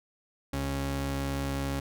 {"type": "tone pair together", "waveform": "sawtooth", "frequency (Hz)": [68.8, 137.6], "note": ["C#2", "C#3"], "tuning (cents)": [-12, -12], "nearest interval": "octave", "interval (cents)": 1200, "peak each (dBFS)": [-29, -26], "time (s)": [0.53, 1.8], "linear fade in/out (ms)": 5, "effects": []}